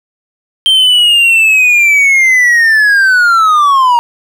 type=linear sweep; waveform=triangle; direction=down; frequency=3149 to 932.3 Hz; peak=-3 dBFS; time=0.66-3.99 s; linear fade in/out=0 ms; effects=none